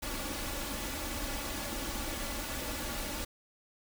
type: noise with comb filter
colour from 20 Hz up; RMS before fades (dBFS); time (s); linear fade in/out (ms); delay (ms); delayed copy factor
pink; -37; 0.02-3.25; 10; 3.5; +0.65
effects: none